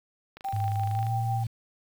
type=click train; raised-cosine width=0.3 ms; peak=-28 dBFS; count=19; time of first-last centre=0.37-1.068 s; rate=25.8 Hz
type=tone with tremolo; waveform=sine; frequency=784 Hz; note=G5; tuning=in tune; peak=-28 dBFS; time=0.44-1.44 s; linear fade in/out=10 ms; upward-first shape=sine; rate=5.9 Hz; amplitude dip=45%
type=tone with pitch glide; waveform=sine; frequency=103.83 to 114.54 Hz; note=G#2 to A#2; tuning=0 to -30 cents; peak=-26 dBFS; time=0.53-1.47 s; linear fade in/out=5 ms; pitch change=+170 cents; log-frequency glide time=0.87-1.12 s
effects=8-bit